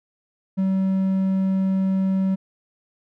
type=tone; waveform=triangle; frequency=190.9 Hz; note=G3; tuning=46 cents flat; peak=-16 dBFS; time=0.57-2.36 s; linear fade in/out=20 ms; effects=none